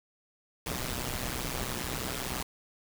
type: noise with amplitude modulation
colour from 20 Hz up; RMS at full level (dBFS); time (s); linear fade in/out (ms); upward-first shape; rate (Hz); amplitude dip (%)
pink; -31; 0.66-2.43; 5; sine; 126; 85
effects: none